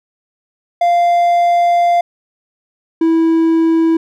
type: tone pair in turn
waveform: triangle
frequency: 695 / 327 Hz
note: F5 / E4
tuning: -9 / -14 cents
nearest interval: octave + minor second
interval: 1305 cents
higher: first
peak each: -7 dBFS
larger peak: neither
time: 0.81-2.01 / 3.01-3.97 s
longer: first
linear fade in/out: 5 ms
effects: none